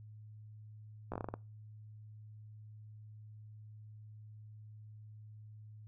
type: slowing click train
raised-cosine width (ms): 1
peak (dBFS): -25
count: 8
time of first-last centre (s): 1.12-1.34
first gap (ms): 16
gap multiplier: 1.22
effects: noise-tail reverb RT60 0.3 s tail -23 dB re dry + added 107 Hz sine -50 dBFS peak until 5.87 s